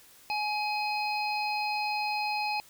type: harmonic tone with a mistuned harmonic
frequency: 840 Hz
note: G#5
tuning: 19 cents sharp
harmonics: 1 / 3 / 5 / 6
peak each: -30 / -33 / -38 / -41 dBFS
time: 0.3-2.6 s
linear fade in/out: 0 ms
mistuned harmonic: 6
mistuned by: -16 cents
effects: white hiss -56 dBFS RMS until 2.69 s